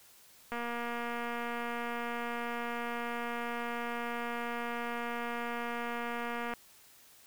click train, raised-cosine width 0.5 ms, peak -23 dBFS, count 1427, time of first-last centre 0.52-6.537 s, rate 237 Hz, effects white hiss -59 dBFS RMS until 7.26 s

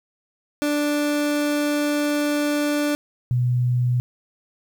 30% pulse / sine tone pair in turn, 293.7 / 123.49 Hz, D4 / B2, 0 / 0 cents, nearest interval octave + minor third, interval 1500 cents, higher first, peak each -17 dBFS, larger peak neither, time 0.62-2.95 / 3.31-4 s, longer first, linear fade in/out 0 ms, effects 9-bit

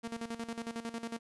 sawtooth tone with tremolo, 230.8 Hz, A#3, 17 cents flat, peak -32 dBFS, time 0.03-1.19 s, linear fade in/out 20 ms, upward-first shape square, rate 11 Hz, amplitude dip 75%, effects resampled to 24000 Hz

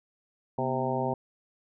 harmonic tone with a mistuned harmonic, 130.81 Hz, C3, in tune, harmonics 1 / 2 / 3 / 4 / 5 / 6 / 7, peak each -34 / -34 / -34 / -34 / -34 / -34 / -34 dBFS, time 0.58-1.14 s, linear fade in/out 5 ms, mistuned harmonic 2, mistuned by -100 cents, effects none

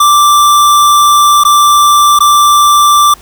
square tone with dropouts, 1174.7 Hz, D6, in tune, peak -4 dBFS, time 0-3.14 s, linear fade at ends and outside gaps 5 ms, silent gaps 1.437-1.449 / 2.19-2.204 s, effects added 50 Hz sine -39 dBFS peak until 3.21 s + pink hiss -38 dBFS RMS until 3.21 s

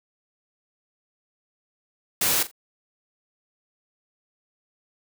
white noise with echo, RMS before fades -22 dBFS, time 2.21-2.43 s, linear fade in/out 5 ms, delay 42 ms, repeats 2, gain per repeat -14 dB, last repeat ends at 2.514 s, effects none

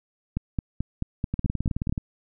two click trains, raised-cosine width 5 ms, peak -14 / -13 dBFS, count 13 / 8, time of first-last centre 1.34-1.978 / 0.37-1.895 s, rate 18.8 / 4.59 Hz, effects none

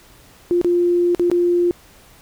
sine tone with dropouts, 350 Hz, F4, 4 cents sharp, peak -13 dBFS, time 0.51-1.71 s, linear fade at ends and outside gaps 0 ms, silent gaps 0.614-0.646 / 1.148-1.196 / 1.3-1.315 s, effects pink hiss -48 dBFS RMS until 2.21 s

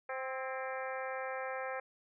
harmonic tone with a mistuned harmonic, 261.6 Hz, C4, in tune, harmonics 2 / 3 / 4 / 5 / 6 / 7 / 8 / 9, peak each -40 / -43 / -47 / -46 / -46 / -48 / -50 / -51 dBFS, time 0.09-1.8 s, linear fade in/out 5 ms, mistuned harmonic 6, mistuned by +45 cents, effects none

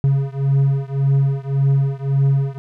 triangle beating tone pair, 136.8 / 138.6 Hz, C#3 / C#3, -23 / 0 cents, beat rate 1.8 Hz, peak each -15 / -16 dBFS, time 0.04-2.58 s, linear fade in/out 0 ms, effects none

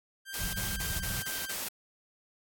sawtooth tone with pitch glide, 1580 to 1569.1 Hz, G6 to G6, +13 to +1 cents, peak -36 dBFS, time 0.25-1.56 s, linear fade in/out 50 ms, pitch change -12 cents, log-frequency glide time 0.72-1.09 s
white noise bursts, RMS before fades -36 dBFS, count 6, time 0.34-1.685 s, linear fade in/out 0 ms, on 190 ms, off 41 ms
pink low-pass noise, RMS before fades -38 dBFS, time 0.37-1.24 s, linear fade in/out 50 ms, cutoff 200 Hz, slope 96 dB/octave
effects AAC 64 kbps

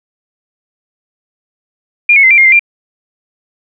sine tone with pitch steps, 2409 / 2197 / 2067 / 2359 / 2128 / 2085 / 2381 Hz, D7 / C#7 / C7 / D7 / C7 / C7 / D7, +43 / -16 / -22 / +7 / +29 / -7 / +23 cents, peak -3 dBFS, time 2.09-2.594 s, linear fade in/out 5 ms, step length 72 ms, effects none

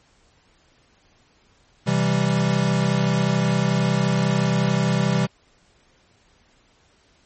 square chord, C major, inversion none, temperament equal, 130.81 / 164.81 / 196 Hz, C3 / E3 / G3, 0 / 0 / 0 cents, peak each -23 dBFS, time 1.86-5.27 s, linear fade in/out 20 ms, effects pink hiss -59 dBFS RMS until 7.25 s + MP3 32 kbps

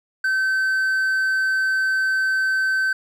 triangle tone, 1540 Hz, G6, 31 cents flat, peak -16 dBFS, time 0.24-2.93 s, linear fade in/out 5 ms, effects none

